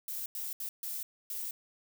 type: noise bursts at uneven times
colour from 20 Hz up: violet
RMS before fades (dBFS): -38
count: 5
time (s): 0.08-0.26 / 0.35-0.53 / 0.6-0.69 / 0.83-1.03 / 1.3-1.51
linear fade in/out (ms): 2
effects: none